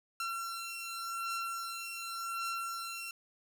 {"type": "beating tone pair", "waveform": "sawtooth", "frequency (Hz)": [1359, 1359.88], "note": ["F6", "F6"], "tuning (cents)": [-48, -47], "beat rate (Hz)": 0.88, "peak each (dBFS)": [-35, -38], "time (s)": [0.2, 3.11], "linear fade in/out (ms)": 2, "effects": []}